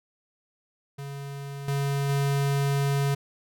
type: tone with level steps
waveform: square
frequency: 140 Hz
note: C#3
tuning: 18 cents sharp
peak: -35 / -25 / -23 dBFS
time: 0.98-3.15 s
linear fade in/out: 10 ms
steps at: 1.68 / 2.09 s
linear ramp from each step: 2 ms
effects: none